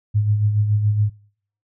sine tone with tremolo, 105 Hz, G#2, 19 cents sharp, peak -13 dBFS, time 0.14-1.1 s, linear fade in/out 20 ms, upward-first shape sine, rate 7.1 Hz, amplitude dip 50%, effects noise-tail reverb RT60 0.6 s tail -26 dB re dry

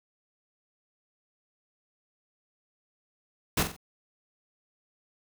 pink noise with echo, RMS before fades -25 dBFS, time 3.57-3.63 s, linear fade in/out 5 ms, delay 45 ms, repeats 3, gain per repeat -8 dB, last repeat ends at 3.765 s, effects none

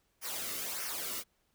white noise with flanger, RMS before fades -38 dBFS, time 0.21-1.24 s, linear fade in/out 50 ms, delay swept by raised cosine 0.25 to 1.25 ms, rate 1.6 Hz, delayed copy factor -0.6, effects pink hiss -75 dBFS RMS until 1.54 s

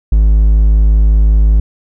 triangle tone, 52.7 Hz, G#1, 26 cents sharp, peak -3 dBFS, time 0.12-1.6 s, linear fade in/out 5 ms, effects none

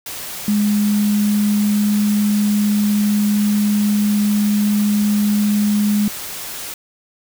sine tone in noise, 207.7 Hz, G#3, in tune, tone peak -13 dBFS, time 0.48-6.08 s, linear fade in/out 2 ms, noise white, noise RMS -29 dBFS, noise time 0.06-6.74 s, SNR +13 dB, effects none

